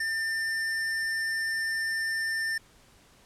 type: tone with tanh clipping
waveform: sine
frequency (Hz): 1795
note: A6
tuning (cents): +34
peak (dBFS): -29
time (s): 0-2.58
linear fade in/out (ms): 5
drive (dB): 18
effects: pink hiss -58 dBFS RMS until 3.25 s + low-pass 11000 Hz 12 dB/octave